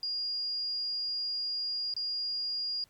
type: tone with dropouts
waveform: sine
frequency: 4839 Hz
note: D#8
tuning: 49 cents flat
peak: -31 dBFS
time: 0.03-2.84 s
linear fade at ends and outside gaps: 1 ms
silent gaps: 1.939-1.965 s
effects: pink hiss -66 dBFS RMS until 2.89 s + Opus 48 kbps